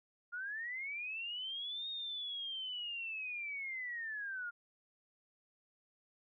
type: linear two-way sweep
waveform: sine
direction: up then down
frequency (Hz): 1396.9 to 3729 to 1396.9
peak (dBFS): -39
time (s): 0.32-4.51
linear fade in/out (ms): 20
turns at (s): 1.89
effects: none